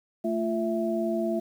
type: tone cluster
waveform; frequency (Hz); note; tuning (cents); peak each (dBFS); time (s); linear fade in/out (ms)
sine; 222.3 / 345.3 / 661; A3 / F4 / E5; +18 / -20 / +5; -29; 0.24-1.4; 10
effects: 9-bit